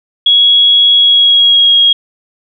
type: tone with pitch glide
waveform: sine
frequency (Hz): 3334 to 3281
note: G#7 to G#7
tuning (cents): +6 to -22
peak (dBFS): -4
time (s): 0.26-1.93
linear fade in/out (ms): 5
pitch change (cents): -28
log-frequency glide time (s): 0.94-1.76
effects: none